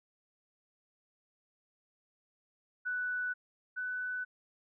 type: tone pair in turn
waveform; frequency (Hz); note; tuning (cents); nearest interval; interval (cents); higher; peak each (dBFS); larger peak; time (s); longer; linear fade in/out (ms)
sine; 1486 / 1496.3; F#6 / F#6; +7 / +19; unison; 12; second; -32 / -34; first; 2.85-3.34 / 3.76-4.25; neither; 20
effects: none